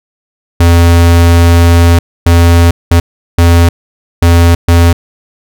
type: tone bursts at uneven times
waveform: square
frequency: 85.2 Hz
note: F2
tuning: 42 cents flat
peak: -3 dBFS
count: 6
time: 0.6-1.99 / 2.26-2.71 / 2.91-3 / 3.38-3.69 / 4.22-4.55 / 4.68-4.93 s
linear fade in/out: 5 ms
effects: none